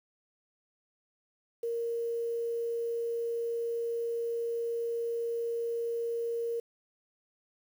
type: tone with quantisation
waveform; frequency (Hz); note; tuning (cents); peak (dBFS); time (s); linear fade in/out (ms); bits
sine; 466.2; A#4; 0; -30; 1.63-6.6; 5; 9
effects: none